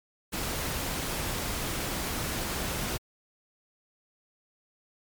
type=noise; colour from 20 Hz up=pink; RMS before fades=-32 dBFS; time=0.32-2.98 s; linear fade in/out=20 ms; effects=MP3 96 kbps